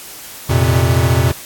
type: chord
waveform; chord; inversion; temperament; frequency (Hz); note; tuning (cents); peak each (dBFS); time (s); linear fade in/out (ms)
square; F suspended fourth; none; equal; 87.31 / 116.54 / 130.81; F2 / Bb2 / C3; 0 / 0 / 0; -16; 0.49-1.32; 10
effects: white hiss -33 dBFS RMS until 1.45 s + AAC 64 kbps